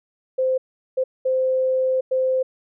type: tone bursts at uneven times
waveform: sine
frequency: 519 Hz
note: C5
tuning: 14 cents flat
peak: -17 dBFS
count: 4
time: 0.38-0.58 / 0.97-1.04 / 1.25-2.01 / 2.11-2.43 s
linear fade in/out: 10 ms
effects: none